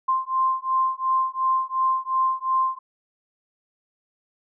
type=beating tone pair; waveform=sine; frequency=1046.5 / 1049.3 Hz; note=C6 / C6; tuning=0 / +5 cents; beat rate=2.8 Hz; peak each=-23 dBFS; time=0.08-2.79 s; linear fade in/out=10 ms; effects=none